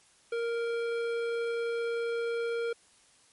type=tone with hard clipping; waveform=sine; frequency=466.2 Hz; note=A#4; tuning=in tune; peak=-31 dBFS; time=0.32-2.73 s; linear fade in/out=5 ms; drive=13 dB; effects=white hiss -62 dBFS RMS until 3.32 s + MP3 48 kbps